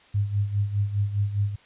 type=tone with tremolo; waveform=sine; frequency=101.8 Hz; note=G#2; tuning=34 cents flat; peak=-19 dBFS; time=0.14-1.56 s; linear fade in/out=10 ms; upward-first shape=sine; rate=4.9 Hz; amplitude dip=70%; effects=white hiss -55 dBFS RMS until 1.65 s + resampled to 8000 Hz